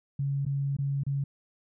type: tone with dropouts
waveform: sine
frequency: 139.3 Hz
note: C#3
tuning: 9 cents sharp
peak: -26 dBFS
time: 0.19-1.24 s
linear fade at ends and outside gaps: 5 ms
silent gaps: 0.452-0.463 / 0.767-0.786 / 1.035-1.065 s
effects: none